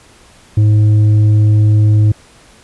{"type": "tone with tanh clipping", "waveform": "sine", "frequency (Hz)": 106.1, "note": "G#2", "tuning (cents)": 38, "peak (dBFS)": -7, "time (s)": [0.57, 2.12], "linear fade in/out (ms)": 5, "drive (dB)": 5, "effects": ["pink hiss -44 dBFS RMS until 2.63 s", "resampled to 24000 Hz"]}